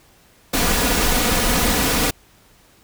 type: noise with comb filter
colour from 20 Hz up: pink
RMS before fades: -18 dBFS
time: 0.53-2.11 s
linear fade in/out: 10 ms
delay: 4.1 ms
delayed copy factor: +0.55
effects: pink hiss -53 dBFS RMS until 2.83 s